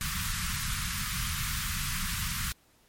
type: band-stop noise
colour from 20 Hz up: pink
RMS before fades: -32 dBFS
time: 0.01-2.52 s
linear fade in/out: 0 ms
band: 200 to 1100 Hz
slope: 48 dB/octave
effects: pink hiss -64 dBFS RMS until 2.88 s + MP3 64 kbps